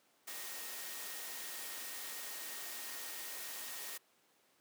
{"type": "tone in noise", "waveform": "sine", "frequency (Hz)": 1862, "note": "A#6", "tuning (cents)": -2, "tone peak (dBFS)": -55, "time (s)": [0.27, 3.98], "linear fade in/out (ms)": 10, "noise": "white", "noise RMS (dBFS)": -45, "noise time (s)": [0.27, 3.98], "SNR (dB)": -13, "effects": ["pink hiss -71 dBFS RMS until 4.6 s", "high-pass 300 Hz 12 dB/octave"]}